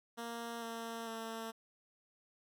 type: tone with pitch steps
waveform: 10% pulse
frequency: 233.1 / 229.2 / 225.4 Hz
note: A#3 / A#3 / A3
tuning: 0 / -29 / +42 cents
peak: -33 dBFS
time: 0.17-1.52 s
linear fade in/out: 20 ms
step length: 450 ms
effects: none